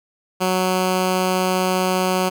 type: tone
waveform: 10% pulse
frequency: 185 Hz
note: F#3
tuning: in tune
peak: -9 dBFS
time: 0.4-2.3 s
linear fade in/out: 20 ms
effects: none